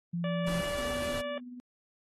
sine tone, 171.7 Hz, F3, 29 cents flat, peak -30 dBFS, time 0.13-0.61 s, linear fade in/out 10 ms
harmonic tone, 580 Hz, D5, 22 cents flat, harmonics 1 / 2 / 3 / 4 / 5 / 6, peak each -34 / -43 / -44 / -48 / -46 / -52 dBFS, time 0.24-1.38 s, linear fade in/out 2 ms
pink noise, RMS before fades -40 dBFS, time 0.47-1.21 s, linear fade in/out 5 ms
sine tone with tremolo, 246.6 Hz, B3, 2 cents flat, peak -40 dBFS, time 0.78-1.6 s, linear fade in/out 0 ms, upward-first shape sine, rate 19 Hz, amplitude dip 40%
effects AAC 32 kbps

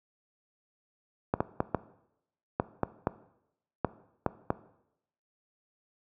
clicks, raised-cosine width 1 ms, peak -11 dBFS, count 10, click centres 1.339 / 1.405 / 1.604 / 1.747 / 2.599 / 2.833 / 3.071 / 3.847 / 4.263 / 4.504 s, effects noise-tail reverb RT60 0.8 s tail -17 dB re dry + high-pass 80 Hz 12 dB/octave

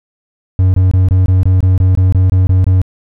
triangle tone bursts, 93 Hz, F#2, 9 cents sharp, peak -4 dBFS, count 13, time 0.59-2.816 s, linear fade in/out 0 ms, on 150 ms, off 23 ms, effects none

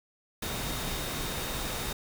sine tone in noise, 3700 Hz, A#7, 14 cents flat, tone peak -43 dBFS, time 0.42-1.93 s, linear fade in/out 5 ms, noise pink, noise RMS -34 dBFS, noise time 0.42-1.93 s, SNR -12 dB, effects none

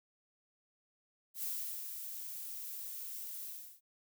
violet noise with ADSR envelope, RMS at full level -38 dBFS, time 1.34-3.81 s, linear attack 91 ms, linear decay 410 ms, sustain -6 dB, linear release 350 ms, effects none

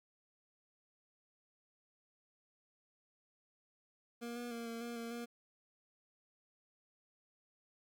25% pulse tone with pitch steps, 236.2 / 240.7 / 233.2 / 230.5 / 236.6 / 231.8 / 236.8 Hz, A#3 / B3 / A#3 / A#3 / A#3 / A#3 / A#3, +23 / -44 / +1 / -19 / +26 / -10 / +27 cents, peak -38 dBFS, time 4.21-5.26 s, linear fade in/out 20 ms, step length 150 ms, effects 12-bit

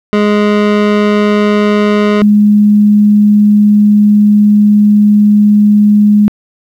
25% pulse / sine tone pair in turn, 208.1 / 208.1 Hz, G#3 / G#3, +4 / +4 cents, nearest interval unison, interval 0 cents, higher neither, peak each -3 dBFS, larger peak neither, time 0.13-2.22 / 2.22-6.28 s, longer second, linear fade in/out 0 ms, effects low-pass 3000 Hz 12 dB/octave + 7-bit

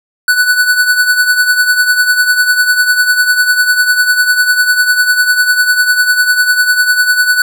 square tone with tremolo, 1487 Hz, F#6, 8 cents sharp, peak -5 dBFS, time 0.28-7.42 s, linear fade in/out 2 ms, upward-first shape triangle, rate 10 Hz, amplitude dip 70%, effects none

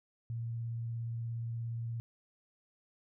sine tone with vibrato, 116 Hz, A#2, 8 cents flat, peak -35 dBFS, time 0.3-2 s, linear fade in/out 0 ms, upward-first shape sine, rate 17 Hz, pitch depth 13 cents each way, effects none

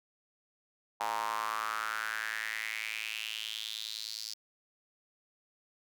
square tone with high-pass filter sweep, 54.9 Hz, A1, 3 cents flat, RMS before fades -37 dBFS, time 1-4.34 s, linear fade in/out 5 ms, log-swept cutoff 860 to 4900 Hz, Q 5, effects none

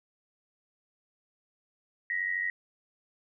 sine tone pair together, 1882.3 / 1975.5 Hz, A#6 / B6, +16 / 0 cents, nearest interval minor second, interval 84 cents, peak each -30 / -33 dBFS, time 2.1-2.5 s, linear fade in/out 2 ms, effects none

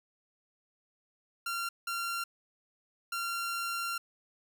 sawtooth tone bursts at uneven times, 1378 Hz, F6, 24 cents flat, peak -29 dBFS, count 3, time 1.46-1.69 / 1.87-2.24 / 3.12-3.98 s, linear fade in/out 5 ms, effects none

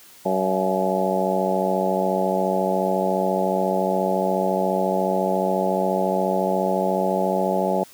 harmonic tone with a mistuned harmonic, 94.2 Hz, F#2, 32 cents sharp, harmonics 2 / 3 / 4 / 5 / 6 / 7 / 8 / 9, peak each -26 / -33 / -27 / -29 / -25 / -26 / -32 / -26 dBFS, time 0.25-7.84 s, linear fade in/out 10 ms, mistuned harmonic 8, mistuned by -74 cents, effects white hiss -48 dBFS RMS until 7.93 s + high-pass 60 Hz 12 dB/octave

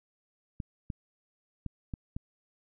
clicks, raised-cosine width 5 ms, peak -23 dBFS, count 5, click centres 0.602 / 0.902 / 1.663 / 1.938 / 2.165 s, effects none

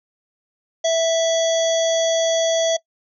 harmonic tone with a mistuned harmonic, 657 Hz, E5, 6 cents flat, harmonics 1 / 3 / 5 / 7 / 9 / 10, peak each -16 / -33 / -26 / -35 / -27 / -32 dBFS, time 0.84-2.77 s, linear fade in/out 10 ms, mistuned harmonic 5, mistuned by +36 cents, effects noise-tail reverb RT60 0.1 s tail -21 dB re dry

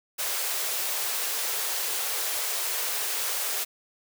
white high-pass noise, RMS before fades -29 dBFS, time 0.18-3.65 s, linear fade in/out 20 ms, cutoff 380 Hz, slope 48 dB/octave, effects none

